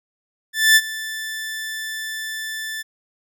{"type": "tone with ADSR envelope", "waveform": "sawtooth", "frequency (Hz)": 1760, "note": "A6", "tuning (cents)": 0, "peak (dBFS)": -5, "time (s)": [0.53, 2.83], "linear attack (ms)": 230, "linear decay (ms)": 46, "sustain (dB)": -18, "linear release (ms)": 20, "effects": []}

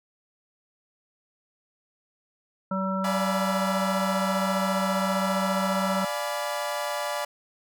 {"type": "harmonic tone", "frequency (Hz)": 190.8, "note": "G3", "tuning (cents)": -47, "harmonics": [1, 3, 5, 7], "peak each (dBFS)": [-27, -32, -35, -31], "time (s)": [2.71, 6.05], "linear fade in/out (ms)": 5}
{"type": "chord", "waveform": "30% pulse", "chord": "D diminished seventh", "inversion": "none", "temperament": "equal with one note detuned", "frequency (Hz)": [587.3, 698.5, 844.6, 987.8], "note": ["D5", "F5", "Ab5", "Cb6"], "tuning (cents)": [0, 0, 29, 0], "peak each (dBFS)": [-28, -33, -32, -32], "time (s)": [3.04, 7.25], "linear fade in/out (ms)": 5}
{"effects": []}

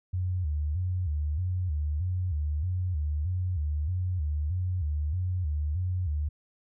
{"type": "tone with vibrato", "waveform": "sine", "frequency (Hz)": 82.6, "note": "E2", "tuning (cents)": 4, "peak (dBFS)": -26, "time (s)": [0.13, 6.29], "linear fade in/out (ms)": 10, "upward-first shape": "square", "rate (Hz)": 1.6, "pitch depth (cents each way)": 170, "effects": []}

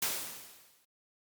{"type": "noise with exponential decay", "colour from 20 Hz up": "white", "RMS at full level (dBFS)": -30, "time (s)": [0.02, 0.85], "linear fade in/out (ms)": 5, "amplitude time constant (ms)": 180, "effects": ["high-pass 100 Hz 12 dB/octave", "Opus 48 kbps"]}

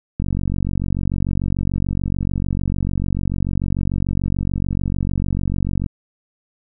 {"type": "click train", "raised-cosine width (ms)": 5, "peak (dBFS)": -9, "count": 266, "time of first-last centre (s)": [0.2, 5.862], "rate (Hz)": 46.8, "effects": []}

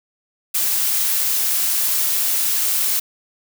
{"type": "noise", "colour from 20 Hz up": "blue", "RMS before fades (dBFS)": -19, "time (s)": [0.54, 3], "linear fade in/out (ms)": 10, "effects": []}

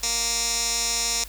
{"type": "tone with band-pass filter", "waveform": "15% pulse", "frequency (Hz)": 233.1, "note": "A#3", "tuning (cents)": 0, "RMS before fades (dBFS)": -25, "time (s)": [0.03, 1.24], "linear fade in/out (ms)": 2, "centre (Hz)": 6300, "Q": 3, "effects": ["added 50 Hz sine -40 dBFS peak until 1.28 s", "white hiss -44 dBFS RMS until 1.28 s"]}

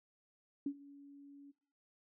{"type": "tone with ADSR envelope", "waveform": "sine", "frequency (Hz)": 282.3, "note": "C#4", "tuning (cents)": 32, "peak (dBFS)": -32, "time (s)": [0.66, 1.52], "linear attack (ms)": 4, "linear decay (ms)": 68, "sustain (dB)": -21, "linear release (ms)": 19, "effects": ["noise-tail reverb RT60 0.5 s tail -20 dB re dry"]}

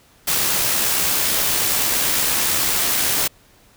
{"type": "noise with amplitude modulation", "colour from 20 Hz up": "white", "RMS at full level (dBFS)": -18, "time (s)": [0.27, 3.28], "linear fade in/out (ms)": 10, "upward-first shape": "sine", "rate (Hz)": 69.1, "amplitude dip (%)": 25, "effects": ["pink hiss -53 dBFS RMS until 3.76 s"]}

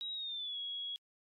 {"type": "tone with pitch glide", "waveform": "sine", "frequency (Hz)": [3824, 3329], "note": ["A#7", "G#7"], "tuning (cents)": [43, 3], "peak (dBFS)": -38, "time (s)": [0.01, 0.96], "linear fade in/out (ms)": 0, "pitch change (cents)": -240, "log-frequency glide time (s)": [0.14, 0.58], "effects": ["AAC 48 kbps"]}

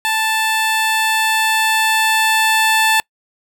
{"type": "tone with level ramp", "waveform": "15% pulse", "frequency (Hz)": 880, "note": "A5", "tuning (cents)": 0, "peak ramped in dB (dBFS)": [-9, -5], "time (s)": [0.05, 3], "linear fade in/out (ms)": 0, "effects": ["noise-tail reverb RT60 0.1 s tail -26 dB re dry"]}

